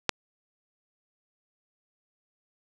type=click; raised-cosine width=0.2 ms; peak=-4 dBFS; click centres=0.093 s; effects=none